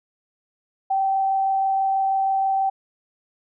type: tone with frequency modulation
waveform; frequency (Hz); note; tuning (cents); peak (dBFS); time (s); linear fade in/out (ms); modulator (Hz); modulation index
sine; 775; G5; -20; -18; 0.9-2.7; 10; 26.2; 0.22
effects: none